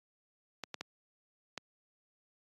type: clicks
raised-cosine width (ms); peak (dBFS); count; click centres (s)
0.2; -21; 4; 0.637 / 0.743 / 0.81 / 1.577
effects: high-pass 150 Hz 12 dB/octave + AAC 32 kbps